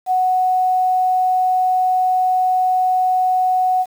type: tone with quantisation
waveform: sine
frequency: 740 Hz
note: F#5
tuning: in tune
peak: -13 dBFS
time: 0.06-3.86 s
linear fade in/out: 50 ms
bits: 7
effects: none